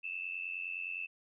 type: tone with amplitude modulation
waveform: sine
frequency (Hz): 2637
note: E7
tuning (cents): 0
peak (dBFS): -33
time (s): 0.03-1.07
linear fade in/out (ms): 20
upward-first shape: sine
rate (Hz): 89.7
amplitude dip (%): 85
effects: none